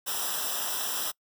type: noise with comb filter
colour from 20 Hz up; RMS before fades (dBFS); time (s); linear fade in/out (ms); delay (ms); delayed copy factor
white; -31; 0.06-1.12; 20; 0.45; -1
effects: noise-tail reverb RT60 0.1 s tail -25 dB re dry